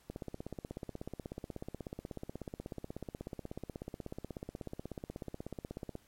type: click train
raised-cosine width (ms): 2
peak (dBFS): -27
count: 97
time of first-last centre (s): 0.1-5.954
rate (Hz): 16.4
effects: pink hiss -67 dBFS RMS until 6.07 s + MP3 64 kbps